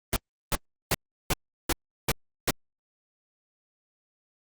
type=noise bursts; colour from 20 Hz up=pink; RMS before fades=-24 dBFS; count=7; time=0.13-2.507 s; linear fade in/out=0 ms; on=31 ms; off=360 ms; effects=Opus 32 kbps